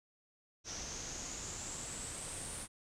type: noise with low-pass filter sweep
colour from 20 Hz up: pink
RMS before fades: -44 dBFS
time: 0.64-2.68 s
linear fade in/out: 50 ms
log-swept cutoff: 5900 to 9200 Hz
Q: 7.8
effects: none